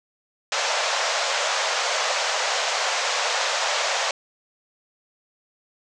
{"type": "band-pass noise", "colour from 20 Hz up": "pink", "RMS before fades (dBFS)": -24, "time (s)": [0.52, 4.11], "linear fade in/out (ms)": 2, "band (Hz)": [520, 7200], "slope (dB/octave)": 48, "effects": []}